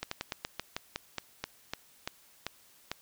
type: slowing click train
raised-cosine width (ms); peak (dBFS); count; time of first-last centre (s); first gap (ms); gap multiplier
0.2; -16; 14; 0.03-2.916; 84; 1.15
effects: white hiss -61 dBFS RMS until 3.01 s